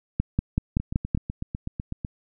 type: two click trains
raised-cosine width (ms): 5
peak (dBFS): -17 / -9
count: 11 / 6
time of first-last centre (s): 0.8-2.048 / 0.2-1.149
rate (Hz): 8.01 / 5.27
effects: none